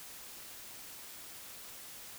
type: silence
effects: white hiss -49 dBFS RMS until 2.18 s